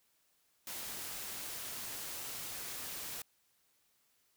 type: noise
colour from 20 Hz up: white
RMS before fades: -43 dBFS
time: 0.67-3.22 s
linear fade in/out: 2 ms
effects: white hiss -74 dBFS RMS until 4.36 s